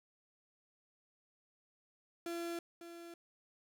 35% pulse tone with echo, 340 Hz, F4, 46 cents flat, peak -37 dBFS, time 2.26-2.59 s, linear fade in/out 2 ms, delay 550 ms, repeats 1, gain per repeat -10 dB, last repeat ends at 3.14 s, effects none

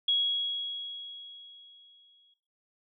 sine tone with exponential decay, 3322 Hz, G#7, in tune, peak -22 dBFS, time 0.08-2.34 s, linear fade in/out 5 ms, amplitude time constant 490 ms, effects noise-tail reverb RT60 0.8 s tail -18 dB re dry

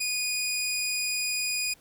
15% pulse tone, 2467 Hz, D#7, 15 cents flat, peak -20 dBFS, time 0-1.74 s, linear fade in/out 10 ms, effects pink hiss -59 dBFS RMS until 1.8 s

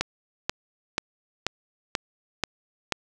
click train, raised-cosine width 0.2 ms, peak -6 dBFS, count 7, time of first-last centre 0.01-2.923 s, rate 2.06 Hz, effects none

